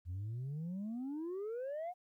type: exponential sweep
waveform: sine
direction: up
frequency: 83.8 to 740 Hz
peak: -36 dBFS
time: 0.05-1.94 s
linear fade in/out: 50 ms
effects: tanh soft clip ceiling -37 dBFS + 13-bit